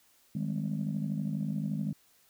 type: chord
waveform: sine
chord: Ab major seventh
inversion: second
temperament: just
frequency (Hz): 155.74 / 194.67 / 207.7 / 259.6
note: Eb3 / G3 / Ab3 / C4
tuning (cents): +2 / -12 / 0 / -13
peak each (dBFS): -33 / -38 / -33 / -39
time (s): 0.35-1.93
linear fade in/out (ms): 5
effects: tanh soft clip ceiling -23 dBFS + white hiss -65 dBFS RMS until 2.29 s